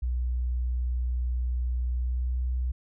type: tone with pitch glide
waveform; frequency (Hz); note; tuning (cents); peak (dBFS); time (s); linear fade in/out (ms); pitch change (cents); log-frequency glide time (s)
sine; 61.4 to 62.44; B1 to B1; -9 to +20; -25; 0.02-2.72; 10; +29; 1.89-2.42
effects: none